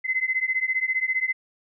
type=beating tone pair; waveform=sine; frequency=2042 / 2057 Hz; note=C7 / C7; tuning=-43 / -30 cents; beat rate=15 Hz; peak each=-25 / -25 dBFS; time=0.04-1.33 s; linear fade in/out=20 ms; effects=none